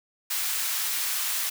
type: high-pass noise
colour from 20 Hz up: white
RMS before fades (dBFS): -28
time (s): 0.3-1.5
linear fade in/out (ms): 10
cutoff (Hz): 1100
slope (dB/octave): 12
effects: none